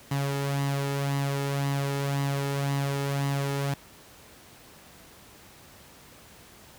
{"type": "tone with flanger", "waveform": "sawtooth", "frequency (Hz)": 139.7, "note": "C#3", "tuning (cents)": 14, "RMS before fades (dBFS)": -28, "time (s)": [0.11, 3.74], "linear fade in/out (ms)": 5, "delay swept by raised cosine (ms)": [1, 2.3], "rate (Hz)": 1.9, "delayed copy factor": 0.5, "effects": ["pink hiss -51 dBFS RMS until 6.78 s", "high-pass 60 Hz 12 dB/octave"]}